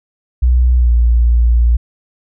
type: tone with pitch glide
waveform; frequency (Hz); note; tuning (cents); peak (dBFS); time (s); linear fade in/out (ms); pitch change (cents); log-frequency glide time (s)
sine; 61.74 to 58.68; B1 to A#1; 0 to +12; -7; 0.42-1.77; 10; -88; 0.77-0.92
effects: none